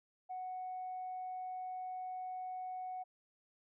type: tone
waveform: sine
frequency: 740 Hz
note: F#5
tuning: in tune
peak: -39 dBFS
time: 0.29-3.04 s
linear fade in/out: 20 ms
effects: tanh soft clip ceiling -36 dBFS